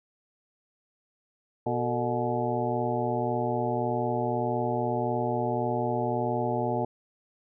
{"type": "harmonic tone with a mistuned harmonic", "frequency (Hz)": 121.7, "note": "B2", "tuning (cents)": -25, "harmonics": [1, 2, 3, 4, 5, 6, 7], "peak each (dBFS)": [-33, -33, -33, -33, -33, -33, -33], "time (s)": [1.66, 6.85], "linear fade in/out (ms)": 5, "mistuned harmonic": 4, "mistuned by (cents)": -140, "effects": []}